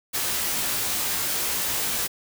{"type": "noise with comb filter", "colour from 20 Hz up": "white", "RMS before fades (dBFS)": -26, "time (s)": [0.13, 2.08], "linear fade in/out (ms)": 20, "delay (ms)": 18, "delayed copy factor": 0.75, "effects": []}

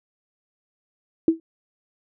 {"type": "tone with exponential decay", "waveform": "sine", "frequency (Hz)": 326, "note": "E4", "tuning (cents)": -19, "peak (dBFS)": -9, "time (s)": [1.28, 1.4], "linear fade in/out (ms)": 2, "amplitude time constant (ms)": 25, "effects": []}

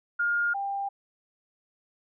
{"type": "tone pair in turn", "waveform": "sine", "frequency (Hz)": [1416, 794.7], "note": ["F6", "G5"], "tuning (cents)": [23, 23], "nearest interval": "minor seventh", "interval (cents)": 1000, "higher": "first", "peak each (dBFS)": [-23, -28], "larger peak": "first", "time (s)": [[0.19, 0.54], [0.54, 0.89]], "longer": "neither", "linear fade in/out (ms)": 10, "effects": []}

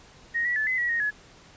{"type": "tone with pitch steps", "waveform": "sine", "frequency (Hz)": [1871, 1940, 1737, 2031, 1926, 1864, 1696], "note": ["A#6", "B6", "A6", "B6", "B6", "A#6", "G#6"], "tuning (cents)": [6, -31, -23, 48, -44, -1, 36], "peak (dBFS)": -23, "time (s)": [0.34, 1.11], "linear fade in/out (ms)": 20, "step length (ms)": 110, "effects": ["pink hiss -52 dBFS RMS until 1.56 s", "resampled to 16000 Hz"]}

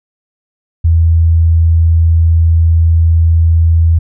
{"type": "tone", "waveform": "sine", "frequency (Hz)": 82.41, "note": "E2", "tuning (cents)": 0, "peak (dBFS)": -5, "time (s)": [0.84, 3.99], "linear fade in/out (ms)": 10, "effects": []}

